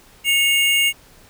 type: tone pair together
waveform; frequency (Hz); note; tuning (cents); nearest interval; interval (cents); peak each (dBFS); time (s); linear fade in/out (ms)
square; 2198 / 2809; C#7 / F7; -15 / +9; major third; 424; -19 / -17; 0.24-0.93; 50
effects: pink hiss -49 dBFS RMS until 1.29 s